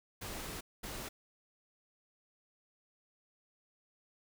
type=noise bursts at uneven times; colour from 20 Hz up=pink; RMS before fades=-43 dBFS; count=2; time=0.21-0.61 / 0.83-1.09 s; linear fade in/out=10 ms; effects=none